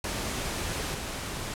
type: noise with level steps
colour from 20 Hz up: pink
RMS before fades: -32 / -35 dBFS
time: 0.04-1.54 s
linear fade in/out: 2 ms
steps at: 0.94 s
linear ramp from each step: 2 ms
effects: low-pass 11000 Hz 12 dB/octave